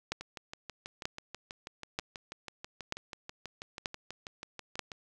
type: two click trains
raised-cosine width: 0.2 ms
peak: -24 / -15 dBFS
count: 30 / 6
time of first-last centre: 0.21-4.918 / 0.12-4.793 s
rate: 6.16 / 1.07 Hz
effects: none